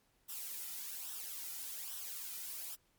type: noise with flanger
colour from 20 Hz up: blue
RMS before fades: -44 dBFS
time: 0.28-2.76 s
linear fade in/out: 20 ms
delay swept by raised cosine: 0.43 to 1.83 ms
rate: 1.2 Hz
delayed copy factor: -0.6
effects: pink hiss -74 dBFS RMS until 2.98 s + MP3 96 kbps